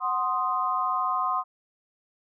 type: chord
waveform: sine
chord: C diminished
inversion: second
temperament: equal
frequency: 740 / 1046.5 / 1244.5 Hz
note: Gb5 / C6 / Eb6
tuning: 0 / 0 / 0 cents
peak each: -31 / -26 / -28 dBFS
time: 0-1.44 s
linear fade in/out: 50 ms
effects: none